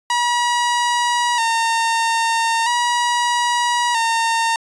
sawtooth tone with vibrato, 938 Hz, A#5, 11 cents sharp, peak -12 dBFS, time 0.1-4.56 s, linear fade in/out 2 ms, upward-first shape square, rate 0.39 Hz, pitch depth 46 cents each way, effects resampled to 22050 Hz

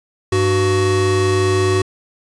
square tone pair together, 99.4 / 373 Hz, G2 / F#4, +25 / +14 cents, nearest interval octave + major seventh, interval 2289 cents, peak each -18 / -16 dBFS, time 0.32-1.82 s, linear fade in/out 5 ms, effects resampled to 22050 Hz

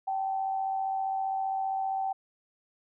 sine tone pair together, 772 / 867.2 Hz, G5 / A5, -27 / -25 cents, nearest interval major second, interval 202 cents, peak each -28 / -39 dBFS, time 0.07-2.13 s, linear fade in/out 10 ms, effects none

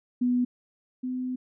sine tone pair in turn, 246.9 / 253.8 Hz, B3 / B3, 0 / +47 cents, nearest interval unison, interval 47 cents, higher second, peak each -21 / -28 dBFS, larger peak first, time 0.21-0.45 / 1.03-1.36 s, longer second, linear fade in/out 10 ms, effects none

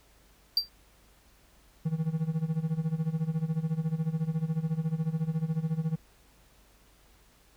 triangle tone with exponential decay, 4699 Hz, D8, in tune, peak -17 dBFS, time 0.57-0.69 s, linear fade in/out 2 ms, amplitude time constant 24 ms
triangle tone with tremolo, 160 Hz, D#3, 49 cents sharp, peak -22 dBFS, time 1.85-5.96 s, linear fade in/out 10 ms, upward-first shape sine, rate 14 Hz, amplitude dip 85%
effects added 50 Hz sine -62 dBFS peak until 7.56 s + pink hiss -62 dBFS RMS until 7.56 s

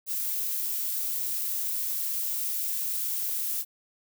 violet noise, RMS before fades -30 dBFS, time 0.06-3.65 s, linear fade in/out 50 ms, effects none

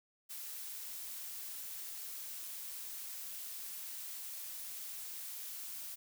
blue noise, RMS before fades -45 dBFS, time 0.29-5.96 s, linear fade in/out 20 ms, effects none

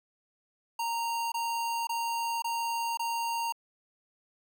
square tone bursts, 927 Hz, A#5, 10 cents flat, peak -30 dBFS, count 5, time 0.79-3.524 s, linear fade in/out 5 ms, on 530 ms, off 21 ms, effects none

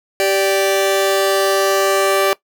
sawtooth tone pair together, 390 / 584.9 Hz, G4 / D5, -9 / -7 cents, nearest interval perfect fifth, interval 702 cents, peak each -12 dBFS, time 0.2-2.33 s, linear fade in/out 0 ms, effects noise-tail reverb RT60 0.1 s tail -20 dB re dry

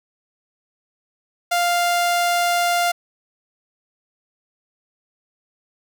sawtooth tone, 698.5 Hz, F5, in tune, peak -13 dBFS, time 1.51-2.92 s, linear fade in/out 10 ms, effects none

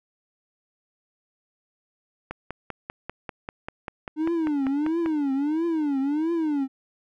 click train, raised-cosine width 0.5 ms, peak -17 dBFS, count 15, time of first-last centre 2.31-5.06 s, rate 5.09 Hz
triangle tone with vibrato, 301.3 Hz, D4, 44 cents sharp, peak -20 dBFS, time 4.16-6.68 s, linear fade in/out 50 ms, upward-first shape triangle, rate 1.5 Hz, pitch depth 230 cents each way
effects none

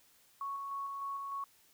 sine tone with tremolo, 1108.7 Hz, C#6, in tune, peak -36 dBFS, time 0.41-1.44 s, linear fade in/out 2 ms, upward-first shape square, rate 3.3 Hz, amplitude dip 25%, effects white hiss -66 dBFS RMS until 1.73 s

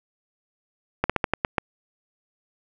slowing click train, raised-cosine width 0.5 ms, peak -5 dBFS, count 7, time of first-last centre 1.04-1.582 s, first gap 56 ms, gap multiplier 1.19, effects none

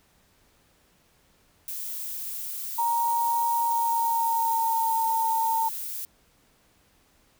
violet noise, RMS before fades -34 dBFS, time 1.68-6.05 s, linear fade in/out 0 ms
sine tone with pitch glide, 935 to 904.7 Hz, A#5 to A5, +5 to +48 cents, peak -22 dBFS, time 2.78-5.69 s, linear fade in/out 10 ms, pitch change -57 cents, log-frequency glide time 3.59-4.97 s
effects pink hiss -63 dBFS RMS until 7.39 s

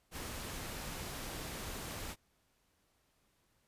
pink noise, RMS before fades -43 dBFS, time 0.11-2.16 s, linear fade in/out 50 ms, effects pink hiss -75 dBFS RMS until 3.67 s + resampled to 32000 Hz

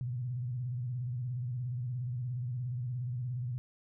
sine tone with vibrato, 123.47 Hz, B2, in tune, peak -33 dBFS, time 0.01-3.58 s, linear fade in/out 0 ms, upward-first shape square, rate 17 Hz, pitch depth 82 cents each way, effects none

